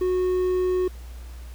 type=tone with quantisation; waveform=triangle; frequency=366.5 Hz; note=F#4; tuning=16 cents flat; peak=-18 dBFS; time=0.01-0.88 s; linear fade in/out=5 ms; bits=8; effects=added 60 Hz sine -36 dBFS peak until 1.54 s + pink hiss -51 dBFS RMS until 1.54 s